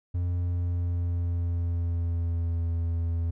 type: tone with pitch glide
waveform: triangle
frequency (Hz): 88 to 83.93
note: F2 to E2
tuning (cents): +14 to +32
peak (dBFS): -23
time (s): 0.14-3.31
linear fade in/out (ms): 10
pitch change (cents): -82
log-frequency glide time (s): 0.37-2.67
effects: none